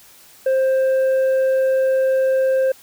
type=tone with tanh clipping; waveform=sine; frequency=527 Hz; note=C5; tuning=12 cents sharp; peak=-15 dBFS; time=0.46-2.72 s; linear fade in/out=5 ms; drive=4 dB; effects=white hiss -47 dBFS RMS until 2.82 s